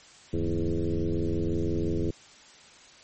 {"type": "tone with frequency modulation", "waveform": "sine", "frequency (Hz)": 160.4, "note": "E3", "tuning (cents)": -47, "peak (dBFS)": -24, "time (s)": [0.33, 2.11], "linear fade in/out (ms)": 5, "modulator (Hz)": 85.8, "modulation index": 3.2, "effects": ["white hiss -52 dBFS RMS until 3.03 s", "MP3 32 kbps"]}